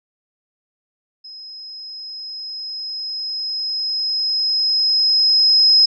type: tone with level ramp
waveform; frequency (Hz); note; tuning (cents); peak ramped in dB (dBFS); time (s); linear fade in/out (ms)
sine; 5110; D#8; +45; -34 to -8; 1.24-5.86; 10
effects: none